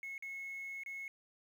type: tone with dropouts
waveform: sine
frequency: 2182 Hz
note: C#7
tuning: 28 cents flat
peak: -40 dBFS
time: 0.03-1.08 s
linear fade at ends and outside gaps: 1 ms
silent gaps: 0.18-0.224 / 0.835-0.861 s
effects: tanh soft clip ceiling -38 dBFS + 11-bit